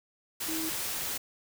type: tone in noise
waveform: sine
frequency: 320.7 Hz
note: E4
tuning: 48 cents flat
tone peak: -34 dBFS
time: 0.48-0.7 s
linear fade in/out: 10 ms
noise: white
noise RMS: -34 dBFS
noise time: 0.4-1.18 s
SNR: -3 dB
effects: none